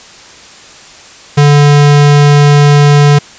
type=tone; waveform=square; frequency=145.3 Hz; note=D3; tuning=18 cents flat; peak=-3 dBFS; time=1.37-3.19 s; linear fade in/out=10 ms; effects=white hiss -34 dBFS RMS until 3.38 s + resampled to 16000 Hz